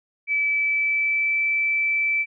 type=tone with pitch glide; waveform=sine; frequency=2304 to 2321 Hz; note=D7 to D7; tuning=-34 to -21 cents; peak=-19 dBFS; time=0.27-2.26 s; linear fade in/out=50 ms; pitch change=+13 cents; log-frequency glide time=0.45-1.41 s; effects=none